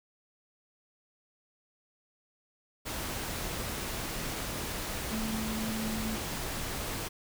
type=tone in noise; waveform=sine; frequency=220 Hz; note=A3; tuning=in tune; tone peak=-33 dBFS; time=5.11-6.16 s; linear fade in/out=20 ms; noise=pink; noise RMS=-36 dBFS; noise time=2.85-7.09 s; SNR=0 dB; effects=none